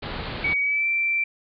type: low-pass noise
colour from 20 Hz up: pink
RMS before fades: -32 dBFS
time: 0.02-0.54 s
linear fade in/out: 10 ms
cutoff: 4500 Hz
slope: 96 dB/octave
type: tone with pitch glide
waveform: sine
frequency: 2259 to 2345 Hz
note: C#7 to D7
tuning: +32 to -3 cents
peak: -20 dBFS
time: 0.44-1.24 s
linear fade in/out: 5 ms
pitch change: +65 cents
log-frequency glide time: 0.62-0.87 s
effects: none